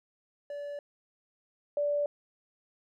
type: tone pair in turn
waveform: triangle / sine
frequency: 577 / 582 Hz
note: D5 / D5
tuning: -31 / -16 cents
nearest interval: unison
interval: 15 cents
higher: second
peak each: -34 / -26 dBFS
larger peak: second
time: 0.5-0.79 / 1.77-2.06 s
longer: neither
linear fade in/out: 2 ms
effects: none